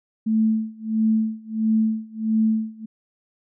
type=tone with tremolo; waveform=sine; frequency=220 Hz; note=A3; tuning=in tune; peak=-15 dBFS; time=0.26-2.86 s; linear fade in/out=10 ms; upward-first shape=sine; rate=1.5 Hz; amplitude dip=95%; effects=none